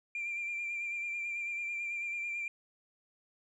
sine tone with vibrato, 2376 Hz, D7, 20 cents sharp, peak -33 dBFS, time 0.15-2.48 s, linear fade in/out 2 ms, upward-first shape sine, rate 9.1 Hz, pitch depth 28 cents each way, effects tanh soft clip ceiling -31 dBFS

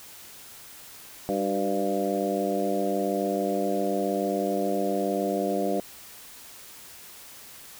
harmonic tone with a mistuned harmonic, 99 Hz, G2, 18 cents sharp, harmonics 2 / 3 / 4 / 5 / 6 / 7, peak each -31 / -31 / -31 / -31 / -31 / -31 dBFS, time 1.29-5.8 s, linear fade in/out 0 ms, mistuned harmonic 4, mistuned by -53 cents, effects white hiss -46 dBFS RMS until 7.79 s

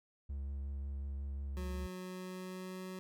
triangle tone with vibrato, 69.3 Hz, C#2, in tune, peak -36 dBFS, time 0.29-1.87 s, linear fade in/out 10 ms, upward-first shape triangle, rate 5.5 Hz, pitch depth 21 cents each way
25% pulse tone with pitch glide, 182.8 to 185.89 Hz, F#3 to F#3, -21 to +8 cents, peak -39 dBFS, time 1.57-2.99 s, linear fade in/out 0 ms, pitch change +29 cents, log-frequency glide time 1.69-2.87 s
effects none

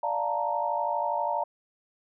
sine chord, Bb major seventh, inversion first, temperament equal, 587.3 / 698.5 / 880 / 932.3 Hz, D5 / F5 / A5 / Bb5, 0 / 0 / 0 / 0 cents, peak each -32 / -32 / -32 / -29 dBFS, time 0.03-1.44 s, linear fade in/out 5 ms, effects none

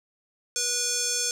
square tone with band-pass filter, 487.3 Hz, B4, 23 cents flat, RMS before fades -27 dBFS, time 0.56-1.31 s, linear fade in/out 0 ms, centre 6500 Hz, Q 3.2, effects none

